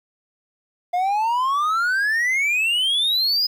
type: exponential sweep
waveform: triangle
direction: up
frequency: 698.5 to 5050 Hz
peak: -16 dBFS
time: 0.93-3.47 s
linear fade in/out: 10 ms
effects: 9-bit